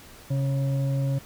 sine tone with frequency modulation, 135.8 Hz, C#3, 35 cents flat, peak -22 dBFS, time 0.3-1.19 s, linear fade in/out 10 ms, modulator 413 Hz, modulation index 0.43, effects pink hiss -48 dBFS RMS until 1.25 s

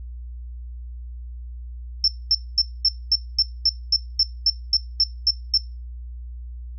sine tone bursts, 5360 Hz, E8, 28 cents sharp, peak -13 dBFS, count 14, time 2.04-5.576 s, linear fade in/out 2 ms, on 39 ms, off 230 ms, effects noise-tail reverb RT60 0.3 s tail -22 dB re dry + added 60 Hz sine -32 dBFS peak until 6.78 s

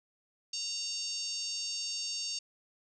harmonic tone with a mistuned harmonic, 919 Hz, A#5, 25 cents flat, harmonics 3 / 4 / 5 / 6 / 7 / 8 / 9, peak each -45 / -48 / -37 / -41 / -41 / -49 / -51 dBFS, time 0.53-2.39 s, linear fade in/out 5 ms, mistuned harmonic 3, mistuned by +16 cents, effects none

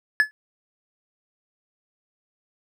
triangle tone with exponential decay, 1717 Hz, A6, 43 cents flat, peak -9 dBFS, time 0.2-0.31 s, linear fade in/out 0 ms, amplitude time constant 22 ms, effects none

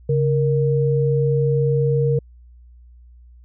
sine tone pair together, 138.9 / 467.2 Hz, C#3 / A#4, +4 / +4 cents, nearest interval octave + major sixth, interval 2100 cents, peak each -17 / -19 dBFS, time 0.09-2.19 s, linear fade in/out 5 ms, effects added 60 Hz sine -43 dBFS peak until 3.44 s

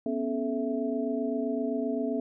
sine tone cluster, 245.7 / 273.4 / 433.5 / 660 Hz, B3 / C#4 / A4 / E5, -9 / -24 / -26 / +2 cents, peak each -31 / -32 / -33 / -35 dBFS, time 0.06-2.2 s, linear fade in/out 2 ms, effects none

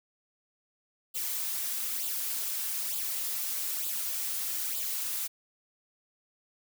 blue noise with flanger, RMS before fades -33 dBFS, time 1.14-5.28 s, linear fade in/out 20 ms, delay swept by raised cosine 0.25 to 5.95 ms, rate 1.1 Hz, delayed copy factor +0.65, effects none

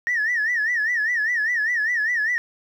sine tone with vibrato, 1829 Hz, A#6, 33 cents flat, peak -18 dBFS, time 0.07-2.38 s, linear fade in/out 0 ms, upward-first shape sine, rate 5 Hz, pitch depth 140 cents each way, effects tanh soft clip ceiling -16 dBFS + 9-bit

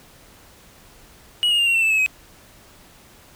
triangle tone with pitch steps, 2910 / 2853 / 2798 / 2744 / 2690 / 2638 / 2587 / 2536 Hz, F#7 / F7 / F7 / F7 / E7 / E7 / E7 / D#7, -29 / +36 / +3 / -31 / +34 / +1 / -33 / +32 cents, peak -14 dBFS, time 1.43-2.062 s, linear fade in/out 0 ms, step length 79 ms, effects pink hiss -49 dBFS RMS until 3.35 s

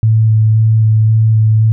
sine tone with vibrato, 110 Hz, A2, in tune, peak -6 dBFS, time 0.03-1.72 s, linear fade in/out 0 ms, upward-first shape square, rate 1.9 Hz, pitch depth 10 cents each way, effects none

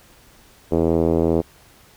5% pulse tone with low-pass filter, 82.41 Hz, E2, in tune, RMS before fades -18 dBFS, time 0.71-1.42 s, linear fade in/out 20 ms, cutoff 430 Hz, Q 1.7, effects pink hiss -51 dBFS RMS until 1.96 s

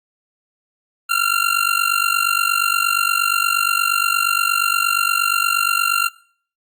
25% pulse tone with amplitude modulation, 1381 Hz, F6, 20 cents flat, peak -8 dBFS, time 1.09-6.09 s, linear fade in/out 20 ms, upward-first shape sine, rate 48.5 Hz, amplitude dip 85%, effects noise-tail reverb RT60 0.5 s tail -21 dB re dry + Opus 48 kbps

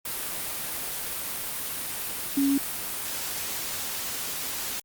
sine tone in noise, 277.2 Hz, C#4, in tune, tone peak -20 dBFS, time 2.37-2.58 s, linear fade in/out 5 ms, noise white, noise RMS -32 dBFS, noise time 0.05-4.8 s, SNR +9 dB, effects Opus 32 kbps

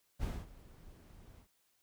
brown noise with ADSR envelope, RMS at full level -36 dBFS, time 0.19-1.48 s, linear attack 41 ms, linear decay 230 ms, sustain -20 dB, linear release 88 ms, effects white hiss -75 dBFS RMS until 1.82 s

